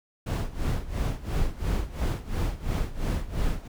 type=noise with tremolo; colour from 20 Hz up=brown; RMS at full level=-24 dBFS; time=0.26-3.68 s; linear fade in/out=10 ms; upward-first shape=sine; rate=2.9 Hz; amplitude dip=85%; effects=none